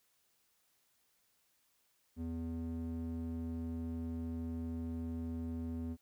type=tone with band-pass filter; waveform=square; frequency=82.41 Hz; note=E2; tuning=in tune; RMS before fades=-40 dBFS; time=2.16-5.97 s; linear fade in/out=50 ms; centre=190 Hz; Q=9.2; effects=white hiss -75 dBFS RMS until 6.01 s

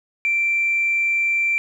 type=tone; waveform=sine; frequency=2350 Hz; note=D7; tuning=1 cent sharp; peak=-16 dBFS; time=0.25-1.58 s; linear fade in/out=0 ms; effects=tanh soft clip ceiling -12 dBFS + 9-bit

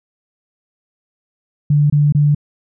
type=tone bursts; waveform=sine; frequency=146.83 Hz; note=D3; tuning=in tune; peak=-9 dBFS; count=3; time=1.7-2.348 s; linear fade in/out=5 ms; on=200 ms; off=24 ms; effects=none

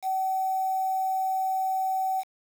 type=tone with quantisation; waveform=sine; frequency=760 Hz; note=F#5; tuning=46 cents sharp; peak=-24 dBFS; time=0.02-2.24 s; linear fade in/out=50 ms; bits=7; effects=none

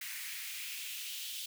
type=noise with high-pass filter sweep; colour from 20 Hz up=white; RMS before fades=-42 dBFS; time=0.01-1.46 s; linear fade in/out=5 ms; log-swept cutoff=1900 to 3300 Hz; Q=2.9; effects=none

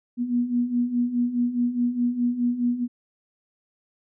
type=beating tone pair; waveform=sine; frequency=239.2 / 244 Hz; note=A#3 / B3; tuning=+45 / -21 cents; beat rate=4.8 Hz; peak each=-27 / -22 dBFS; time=0.17-2.88 s; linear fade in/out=50 ms; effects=none

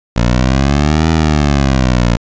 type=exponential two-way sweep; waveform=15% pulse; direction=up then down; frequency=57.4 to 81.4 to 57.4 Hz; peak=-3 dBFS; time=0.16-2.17 s; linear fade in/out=5 ms; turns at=1.1 s; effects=resampled to 16000 Hz

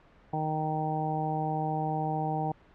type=harmonic tone; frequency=155.56 Hz; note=D#3; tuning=in tune; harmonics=1 / 2 / 3 / 4 / 5 / 6; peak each=-32 / -37 / -39 / -40 / -31 / -40 dBFS; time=0.33-2.52 s; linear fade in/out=5 ms; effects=pink hiss -58 dBFS RMS until 2.74 s + low-pass 2000 Hz 12 dB/octave

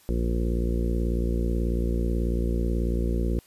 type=harmonic tone; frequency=58.27 Hz; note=A#1; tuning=in tune; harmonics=1 / 2 / 3 / 4 / 5 / 6 / 7 / 8 / 9; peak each=-24 / -35 / -32 / -33 / -40 / -33 / -40 / -38 / -42 dBFS; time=0.09-3.39 s; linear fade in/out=0 ms; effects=white hiss -57 dBFS RMS until 3.46 s + resampled to 32000 Hz

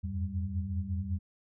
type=tone cluster; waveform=sine; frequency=84.1 / 89.5 / 98.6 / 195.4 Hz; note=E2 / F2 / G2 / G3; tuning=+35 / +43 / +11 / -5 cents; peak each=-35 / -35 / -40 / -38 dBFS; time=0.03-1.19 s; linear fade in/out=20 ms; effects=none

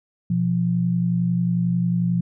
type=tone pair together; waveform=sine; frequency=123.47 / 174.61 Hz; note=B2 / F3; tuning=0 / 0 cents; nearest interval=tritone; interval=600 cents; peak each=-24 / -19 dBFS; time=0.3-2.21 s; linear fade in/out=5 ms; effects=none

